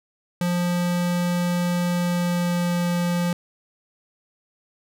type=tone with pitch glide; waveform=square; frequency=175.9 to 174.68 Hz; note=F3 to F3; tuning=+13 to +1 cents; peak=-21 dBFS; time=0.41-3.33 s; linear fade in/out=2 ms; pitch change=-12 cents; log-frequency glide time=1.88-2.9 s; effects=none